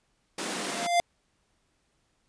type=high-pass noise; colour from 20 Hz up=pink; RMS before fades=-33 dBFS; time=0.38-0.87 s; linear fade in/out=5 ms; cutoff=180 Hz; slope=48 dB/octave
type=tone with exponential growth; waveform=square; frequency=695 Hz; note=F5; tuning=9 cents flat; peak=-19 dBFS; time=0.49-1 s; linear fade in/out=0 ms; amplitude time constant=110 ms
effects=pink hiss -72 dBFS RMS until 2.28 s + resampled to 22050 Hz